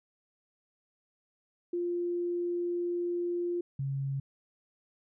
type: tone pair in turn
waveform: sine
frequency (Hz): 349.2 / 136.99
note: F4 / C#3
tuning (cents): 0 / -20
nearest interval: octave + major third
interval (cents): 1620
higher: first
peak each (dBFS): -29 / -30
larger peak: first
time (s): 1.73-3.61 / 3.79-4.2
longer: first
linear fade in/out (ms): 5
effects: none